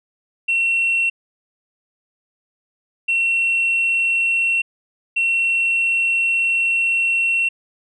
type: tone bursts at uneven times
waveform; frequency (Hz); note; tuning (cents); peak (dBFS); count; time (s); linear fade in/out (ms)
sine; 2719; F7; -47; -14; 3; 0.48-1.1 / 3.08-4.62 / 5.16-7.49; 10
effects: tanh soft clip ceiling -12 dBFS